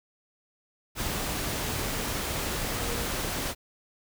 sine tone in noise, 471 Hz, A#4, 18 cents sharp, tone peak -38 dBFS, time 2.75-3.08 s, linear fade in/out 50 ms, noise pink, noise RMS -31 dBFS, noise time 0.95-3.55 s, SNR -10 dB, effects none

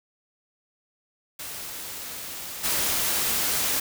white noise with level steps, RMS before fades -36 / -25 dBFS, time 1.39-3.8 s, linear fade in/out 5 ms, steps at 2.63 s, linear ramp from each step 20 ms, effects none

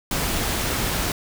pink noise, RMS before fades -24 dBFS, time 0.11-1.12 s, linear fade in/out 2 ms, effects none

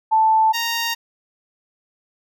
sine / 10% pulse tone pair in turn, 880 / 929.9 Hz, A5 / A#5, 0 / -5 cents, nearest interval minor second, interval 95 cents, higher second, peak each -12 dBFS, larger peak neither, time 0.11-0.53 / 0.53-0.95 s, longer neither, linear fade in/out 20 ms, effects none

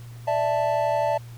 triangle chord, D suspended second, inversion none, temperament equal, 587.3 / 659.3 / 880 Hz, D5 / E5 / A5, 0 / 0 / 0 cents, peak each -23 dBFS, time 0.27-1.18 s, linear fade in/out 10 ms, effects added 118 Hz sine -38 dBFS peak until 1.37 s + pink hiss -52 dBFS RMS until 1.37 s

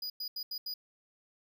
square tone bursts at uneven times, 4923 Hz, D#8, 19 cents flat, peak -36 dBFS, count 5, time 0.02-0.1 / 0.2-0.28 / 0.36-0.43 / 0.51-0.58 / 0.66-0.74 s, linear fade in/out 5 ms, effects none

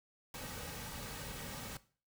pink noise with comb filter, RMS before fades -45 dBFS, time 0.34-1.77 s, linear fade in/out 2 ms, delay 2.9 ms, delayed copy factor -0.55, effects noise-tail reverb RT60 0.4 s tail -17 dB re dry

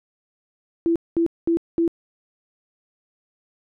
sine tone bursts, 334.7 Hz, E4, 26 cents sharp, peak -16 dBFS, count 4, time 0.86-1.878 s, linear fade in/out 0 ms, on 97 ms, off 210 ms, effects none

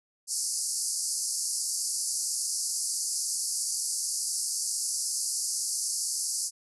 white band-pass noise, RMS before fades -31 dBFS, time 0.27-6.51 s, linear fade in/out 50 ms, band 4600 to 11000 Hz, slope 96 dB/octave, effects none

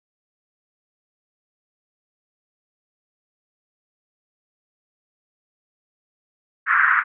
white band-pass noise, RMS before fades -17 dBFS, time 6.66-7.04 s, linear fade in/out 50 ms, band 1200 to 1800 Hz, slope 48 dB/octave, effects none

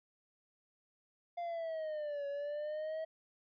triangle linear two-way sweep, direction down then up, 698.5 to 562 to 643 Hz, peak -35 dBFS, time 1.37-3.05 s, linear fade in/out 10 ms, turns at 2.27 s, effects resampled to 11025 Hz

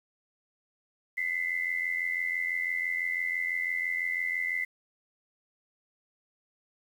sine tone pair together, 2007 / 2093 Hz, B6 / C7, +27 / 0 cents, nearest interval minor second, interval 73 cents, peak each -30 / -32 dBFS, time 1.17-4.65 s, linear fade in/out 10 ms, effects 9-bit

